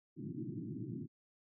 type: band-pass noise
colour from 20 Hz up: pink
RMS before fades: -43 dBFS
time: 0.16-1.08 s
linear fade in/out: 50 ms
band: 110 to 360 Hz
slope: 96 dB/octave
effects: none